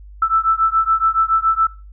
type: beating tone pair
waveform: sine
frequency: 1318.5 / 1325.6 Hz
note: E6 / E6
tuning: 0 / +9 cents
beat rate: 7.1 Hz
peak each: -16 dBFS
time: 0.22-1.67 s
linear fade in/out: 5 ms
effects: noise-tail reverb RT60 0.3 s tail -20 dB re dry + added 50 Hz sine -36 dBFS peak until 1.92 s